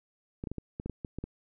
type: clicks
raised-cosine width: 3 ms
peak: -23 dBFS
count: 10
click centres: 0.439 / 0.472 / 0.516 / 0.583 / 0.799 / 0.86 / 0.897 / 1.048 / 1.186 / 1.24 s
effects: none